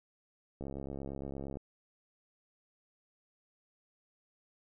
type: click train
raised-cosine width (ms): 2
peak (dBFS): -28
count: 67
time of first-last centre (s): 0.61-1.571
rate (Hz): 68.7
effects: none